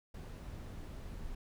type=noise; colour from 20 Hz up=brown; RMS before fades=-45 dBFS; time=0.14-1.35 s; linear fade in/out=5 ms; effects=none